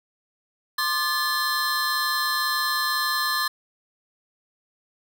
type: tone cluster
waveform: square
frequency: 1059 / 1201 / 1733 / 4125 Hz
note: C6 / D6 / A6 / C8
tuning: +21 / +38 / -27 / -25 cents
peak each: -30 / -30 / -27 / -28 dBFS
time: 0.78-3.48 s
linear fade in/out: 5 ms
effects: none